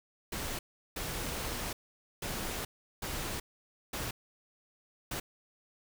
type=noise bursts at uneven times; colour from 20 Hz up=pink; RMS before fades=-37 dBFS; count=6; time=0.32-0.59 / 0.96-1.73 / 2.22-2.65 / 3.02-3.4 / 3.93-4.11 / 5.11-5.2 s; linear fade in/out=5 ms; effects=none